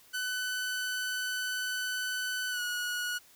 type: tone with pitch glide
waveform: sawtooth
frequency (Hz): 1503 to 1457.7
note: F#6 to F#6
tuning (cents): +27 to -26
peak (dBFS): -28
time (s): 0.13-3.19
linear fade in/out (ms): 20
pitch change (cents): -53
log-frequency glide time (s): 2.5-2.61
effects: white hiss -59 dBFS RMS until 3.35 s